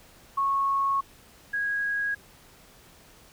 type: tone pair in turn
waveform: sine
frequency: 1100 / 1648.1 Hz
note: C#6 / G#6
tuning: -14 / -14 cents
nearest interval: perfect fifth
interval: 700 cents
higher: second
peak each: -22 / -25 dBFS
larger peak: first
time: 0.37-1.01 / 1.53-2.15 s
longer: first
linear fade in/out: 10 ms
effects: pink hiss -54 dBFS RMS until 3.32 s